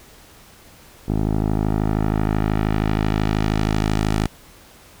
10% pulse tone with low-pass filter sweep, 52.9 Hz, G#1, 33 cents sharp, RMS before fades -20 dBFS, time 1.08-4.27 s, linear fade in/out 5 ms, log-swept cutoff 570 to 11000 Hz, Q 0.71, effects pink hiss -47 dBFS RMS until 5 s

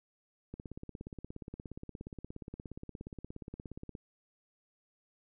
click train, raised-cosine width 3 ms, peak -30 dBFS, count 59, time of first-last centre 0.54-3.952 s, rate 17 Hz, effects none

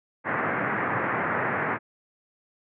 white band-pass noise, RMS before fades -27 dBFS, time 0.24-1.79 s, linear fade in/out 50 ms, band 100 to 2000 Hz, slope 48 dB/octave, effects none

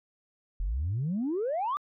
sine exponential sweep, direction up, 40.1 to 1223 Hz, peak -26 dBFS, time 0.6-1.77 s, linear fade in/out 0 ms, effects tanh soft clip ceiling -24 dBFS

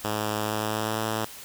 5% pulse tone with pitch glide, 106.6 to 109.85 Hz, G#2 to A2, +46 to -2 cents, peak -15 dBFS, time 0.04-1.25 s, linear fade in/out 5 ms, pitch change +52 cents, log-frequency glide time 0.43-1.01 s, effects white hiss -43 dBFS RMS until 1.44 s

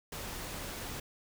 pink noise, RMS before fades -41 dBFS, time 0.12-1 s, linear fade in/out 5 ms, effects none

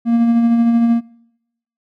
triangle tone with tremolo, 233.1 Hz, A#3, in tune, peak -7 dBFS, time 0.05-1.01 s, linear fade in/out 50 ms, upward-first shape sine, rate 13 Hz, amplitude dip 30%, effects noise-tail reverb RT60 0.8 s tail -23 dB re dry

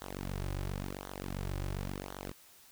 sawtooth tone with flanger, 47.52 Hz, F#1, 47 cents sharp, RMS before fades -39 dBFS, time 0.01-2.32 s, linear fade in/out 10 ms, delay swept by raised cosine 0.39 to 4.49 ms, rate 0.94 Hz, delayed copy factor -0.85, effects white hiss -59 dBFS RMS until 2.71 s

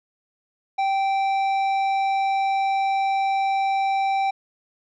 triangle tone with tanh clipping, 780 Hz, G5, 9 cents flat, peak -21 dBFS, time 0.78-4.31 s, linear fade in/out 10 ms, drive 14 dB, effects none

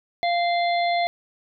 harmonic tone, 694 Hz, F5, 11 cents flat, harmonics 1 / 3 / 5 / 6, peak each -20 / -28 / -34 / -34 dBFS, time 0.23-1.07 s, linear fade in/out 0 ms, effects none

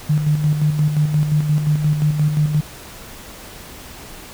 sine tone with tremolo, 150.7 Hz, D3, 45 cents sharp, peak -12 dBFS, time 0.09-2.61 s, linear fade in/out 10 ms, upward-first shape square, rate 5.7 Hz, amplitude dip 50%, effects pink hiss -37 dBFS RMS until 4.33 s

